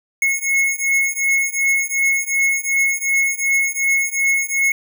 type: beating tone pair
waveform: square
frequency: 2177 / 2179.7 Hz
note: C#7 / C#7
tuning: -32 / -30 cents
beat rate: 2.7 Hz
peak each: -20 / -19 dBFS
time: 0.22-4.72 s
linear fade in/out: 2 ms
effects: none